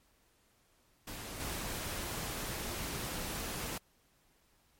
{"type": "noise with level steps", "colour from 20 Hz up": "pink", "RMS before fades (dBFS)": [-44, -39], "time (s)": [1.07, 3.78], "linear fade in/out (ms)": 5, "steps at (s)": 1.4, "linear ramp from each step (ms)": 2, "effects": ["pink hiss -70 dBFS RMS until 4.79 s", "MP3 64 kbps"]}